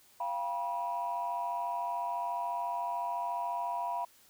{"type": "tone cluster", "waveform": "sine", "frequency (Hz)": [692, 786, 971], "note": ["F5", "G5", "B5"], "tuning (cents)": [-16, 4, -30], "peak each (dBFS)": [-36, -40, -33], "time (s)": [0.2, 4.05], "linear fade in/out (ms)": 5, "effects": ["tanh soft clip ceiling -25 dBFS", "white hiss -62 dBFS RMS until 4.29 s"]}